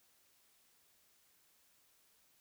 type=silence; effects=white hiss -71 dBFS RMS until 2.4 s